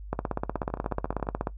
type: two click trains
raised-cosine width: 1 ms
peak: -23 / -13 dBFS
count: 11 / 23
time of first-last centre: 0.56-1.269 / 0.13-1.471 s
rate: 14.1 / 16.4 Hz
effects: noise-tail reverb RT60 0.1 s tail -18 dB re dry + added 50 Hz sine -38 dBFS peak until 1.57 s